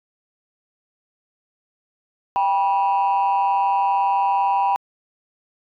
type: tone pair together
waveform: sine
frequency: 792.8 / 975 Hz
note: G5 / B5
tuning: +19 / -23 cents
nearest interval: major third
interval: 358 cents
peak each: -17 dBFS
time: 2.36-4.76 s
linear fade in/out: 0 ms
effects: tanh soft clip ceiling -13 dBFS